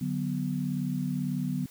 sine chord, B minor, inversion first, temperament equal, 146.83 / 185 / 246.9 Hz, D3 / F#3 / B3, 0 / 0 / 0 cents, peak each -32 dBFS, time 0.01-1.66 s, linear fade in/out 5 ms, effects white hiss -54 dBFS RMS until 1.7 s

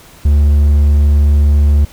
triangle tone with hard clipping, 73 Hz, D2, 10 cents flat, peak -7 dBFS, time 0.25-1.85 s, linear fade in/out 5 ms, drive 6 dB, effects pink hiss -40 dBFS RMS until 1.92 s

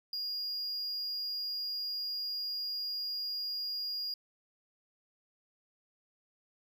triangle tone, 4846 Hz, D#8, 47 cents flat, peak -33 dBFS, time 0.13-4.14 s, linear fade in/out 2 ms, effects none

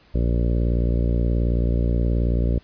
harmonic tone, 58.7 Hz, A#1, 13 cents sharp, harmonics 1 / 2 / 3 / 4 / 5 / 6 / 7 / 8 / 9 / 10, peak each -19 / -25 / -29 / -31 / -33 / -35 / -36 / -37 / -38 / -39 dBFS, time 0.14-2.59 s, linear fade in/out 10 ms, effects pink hiss -55 dBFS RMS until 2.63 s + resampled to 11025 Hz

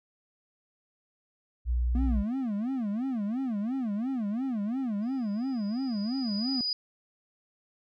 sine tone, 60.3 Hz, B1, 41 cents flat, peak -24 dBFS, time 1.65-2.24 s, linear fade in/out 50 ms
triangle tone with vibrato, 233.1 Hz, A#3, in tune, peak -26 dBFS, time 1.95-6.61 s, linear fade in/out 2 ms, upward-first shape sine, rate 2.9 Hz, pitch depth 260 cents each way
sine tone with exponential growth, 4935 Hz, D#8, 15 cents flat, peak -26 dBFS, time 5.02-6.73 s, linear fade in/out 2 ms, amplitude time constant 370 ms
effects none

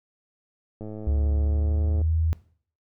click train, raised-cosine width 2 ms, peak -24 dBFS, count 130, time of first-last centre 0.81-2.016 s, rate 107 Hz
sine tone with pitch glide, 71.9 to 80.71 Hz, D2 to E2, -36 to -36 cents, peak -20 dBFS, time 1.07-2.33 s, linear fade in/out 0 ms, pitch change +200 cents, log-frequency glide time 1.35-2.12 s
effects noise-tail reverb RT60 0.5 s tail -19 dB re dry

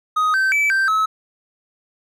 triangle tone with pitch steps, 1252 / 1548 / 2308 / 1565 / 1292 Hz, D#6 / G6 / D7 / G6 / E6, +10 / -22 / -31 / -3 / -35 cents, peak -13 dBFS, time 0.16-1.06 s, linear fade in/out 10 ms, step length 180 ms, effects none

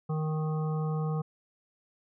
harmonic tone, 155.56 Hz, D#3, in tune, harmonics 1 / 3 / 5 / 7 / 8, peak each -28 / -38 / -42 / -45 / -46 dBFS, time 0.09-1.22 s, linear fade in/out 10 ms, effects none

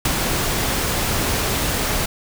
pink noise with ADSR envelope, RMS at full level -17 dBFS, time 0.05-2.06 s, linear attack 4 ms, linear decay 24 ms, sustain -4 dB, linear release 7 ms, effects none

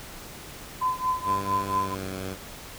sine tone with tremolo, 1019 Hz, C6, 46 cents flat, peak -20 dBFS, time 0.81-1.95 s, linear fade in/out 10 ms, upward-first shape triangle, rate 4.4 Hz, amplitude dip 95%
10% pulse tone with pitch glide, 98 to 94.55 Hz, G2 to F#2, 0 to +38 cents, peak -24 dBFS, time 1.24-2.37 s, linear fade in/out 50 ms, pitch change -62 cents, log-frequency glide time 1.64-2.08 s
effects pink hiss -42 dBFS RMS until 2.78 s

